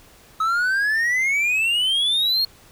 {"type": "exponential sweep", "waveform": "triangle", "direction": "up", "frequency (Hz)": [1278, 4329], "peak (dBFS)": -16, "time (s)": [0.4, 2.45], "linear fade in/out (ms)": 5, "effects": ["pink hiss -50 dBFS RMS until 2.71 s"]}